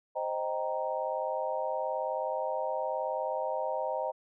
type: chord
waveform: sine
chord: C minor seventh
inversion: none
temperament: equal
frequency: 523.3 / 622.3 / 784 / 932.3 Hz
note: C5 / Eb5 / G5 / Bb5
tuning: 0 / 0 / 0 / 0 cents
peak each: -35 / -34 / -37 / -36 dBFS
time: 0.15-4.12 s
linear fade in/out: 20 ms
effects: none